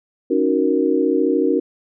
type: chord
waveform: sine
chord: D# minor seventh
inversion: third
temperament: equal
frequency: 277.2 / 311.1 / 370 / 466.2 Hz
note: C#4 / D#4 / F#4 / A#4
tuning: 0 / 0 / 0 / 0 cents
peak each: -20 dBFS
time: 0.3-1.6 s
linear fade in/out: 10 ms
effects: none